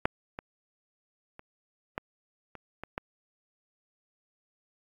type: clicks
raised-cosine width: 0.5 ms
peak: -8 / -21 / -30 / -16 / -28 / -23 / -17 dBFS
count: 7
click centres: 0.055 / 0.389 / 1.394 / 1.979 / 2.553 / 2.836 / 2.979 s
effects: AAC 64 kbps